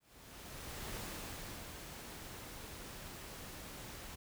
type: noise with ADSR envelope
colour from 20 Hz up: pink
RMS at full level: -44 dBFS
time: 0-4.16 s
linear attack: 950 ms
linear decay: 770 ms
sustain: -5 dB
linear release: 15 ms
effects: none